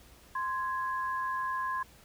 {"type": "tone pair together", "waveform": "sine", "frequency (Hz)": [1042.2, 1663], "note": ["C6", "G#6"], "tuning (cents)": [-7, 2], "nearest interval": "minor sixth", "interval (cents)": 809, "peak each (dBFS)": [-31, -37], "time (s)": [0.35, 1.83], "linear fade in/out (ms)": 5, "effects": ["added 60 Hz sine -61 dBFS peak until 2.04 s", "pink hiss -58 dBFS RMS until 2.04 s"]}